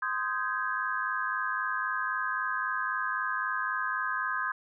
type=chord; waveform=sine; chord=Ab major seventh; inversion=first; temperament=just; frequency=1038.3 / 1245.9 / 1557.4 / 1661.2 Hz; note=C6 / Eb6 / G6 / Ab6; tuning=-14 / +2 / -12 / 0 cents; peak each=-34 dBFS; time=0.02-4.52 s; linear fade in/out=5 ms; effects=none